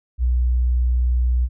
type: tone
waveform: sine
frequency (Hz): 61.4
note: B1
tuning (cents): -9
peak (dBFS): -15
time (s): 0.18-1.49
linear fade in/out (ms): 50
effects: none

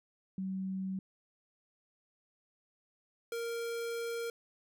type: tone pair in turn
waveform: sine / square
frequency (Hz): 190 / 465.4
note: F#3 / A#4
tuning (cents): +46 / -3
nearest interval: octave + major third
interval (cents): 1551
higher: second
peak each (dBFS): -34 / -36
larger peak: first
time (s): 0.38-0.99 / 3.32-4.3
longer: second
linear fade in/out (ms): 2
effects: none

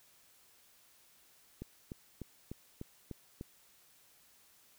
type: click train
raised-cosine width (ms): 3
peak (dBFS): -29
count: 7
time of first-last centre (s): 1.62-3.411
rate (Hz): 3.35
effects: white hiss -65 dBFS RMS until 4.78 s

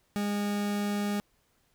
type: tone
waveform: 40% pulse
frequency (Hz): 204.9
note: G#3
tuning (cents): -23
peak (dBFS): -27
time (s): 0.16-1.2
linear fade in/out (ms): 0
effects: pink hiss -70 dBFS RMS until 1.74 s

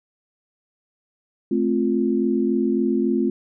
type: chord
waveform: sine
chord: F major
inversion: first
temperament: just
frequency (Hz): 218.3 / 261.9 / 349.2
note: A3 / C4 / F4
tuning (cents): -13 / +2 / 0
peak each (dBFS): -22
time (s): 1.51-3.3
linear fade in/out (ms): 5
effects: none

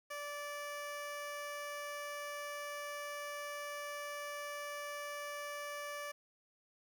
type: tone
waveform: 15% pulse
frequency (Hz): 582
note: D5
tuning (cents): -16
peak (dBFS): -35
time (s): 0.1-6.12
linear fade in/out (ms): 10
effects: 11-bit

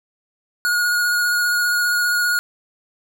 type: tone with vibrato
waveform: square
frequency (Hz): 1442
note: F#6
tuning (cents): -45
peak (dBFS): -17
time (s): 0.65-2.39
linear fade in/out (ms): 0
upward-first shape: square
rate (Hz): 15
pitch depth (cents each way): 12
effects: none

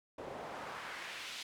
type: noise with band-pass filter sweep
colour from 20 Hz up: pink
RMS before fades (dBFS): -45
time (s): 0.18-1.43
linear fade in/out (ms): 5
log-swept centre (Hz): 460 to 3700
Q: 1.2
effects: none

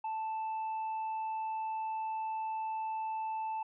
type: tone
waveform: triangle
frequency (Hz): 880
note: A5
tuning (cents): 0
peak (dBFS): -32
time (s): 0.04-3.63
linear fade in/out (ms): 5
effects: resampled to 8000 Hz

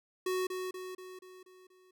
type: tone with echo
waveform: square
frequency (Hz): 370.1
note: F#4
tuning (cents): 0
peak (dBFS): -31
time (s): 0.26-0.47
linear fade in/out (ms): 5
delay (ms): 240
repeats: 6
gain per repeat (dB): -5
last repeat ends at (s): 1.91
effects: none

